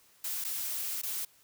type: noise with dropouts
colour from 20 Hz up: blue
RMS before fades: -35 dBFS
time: 0.24-1.25 s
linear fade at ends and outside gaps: 5 ms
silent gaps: 0.442-0.447 / 1.016-1.032 s
effects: white hiss -63 dBFS RMS until 1.43 s